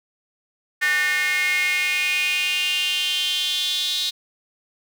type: tone with high-pass filter sweep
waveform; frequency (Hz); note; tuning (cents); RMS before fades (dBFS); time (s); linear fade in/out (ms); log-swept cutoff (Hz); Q
square; 164.81; E3; 0; -22; 0.81-4.11; 20; 1800 to 3800; 7.1
effects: none